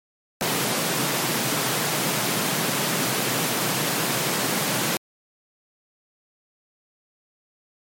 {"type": "high-pass noise", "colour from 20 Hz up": "pink", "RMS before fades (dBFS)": -24, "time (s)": [0.41, 4.97], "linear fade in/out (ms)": 0, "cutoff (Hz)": 120, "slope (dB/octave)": 96, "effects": ["MP3 64 kbps"]}